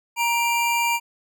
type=tone pair together; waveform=square; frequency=939 / 2366 Hz; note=A#5 / D7; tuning=+12 / +12 cents; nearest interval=octave + major third; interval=1600 cents; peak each=-22 / -24 dBFS; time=0.16-1 s; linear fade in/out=50 ms; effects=none